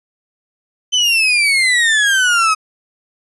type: exponential sweep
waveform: 35% pulse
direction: down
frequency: 3073 to 1259 Hz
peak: -9 dBFS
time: 0.92-2.55 s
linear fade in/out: 20 ms
effects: resampled to 24000 Hz